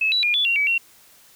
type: tone with pitch steps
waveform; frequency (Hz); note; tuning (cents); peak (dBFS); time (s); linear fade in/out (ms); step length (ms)
sine; 2594 / 3935 / 2423 / 3447 / 2753 / 2284 / 2735; E7 / B7 / D#7 / A7 / F7 / D7 / F7; -28 / -7 / -47 / -36 / -25 / -49 / -37; -17; 0.01-0.78; 5; 110
effects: white hiss -52 dBFS RMS until 1.35 s